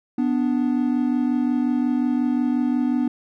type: tone pair together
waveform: triangle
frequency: 248.1 / 293.7 Hz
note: B3 / D4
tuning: +8 / 0 cents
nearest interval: minor third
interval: 292 cents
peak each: -18 / -21 dBFS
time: 0.18-3.08 s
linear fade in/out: 5 ms
effects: none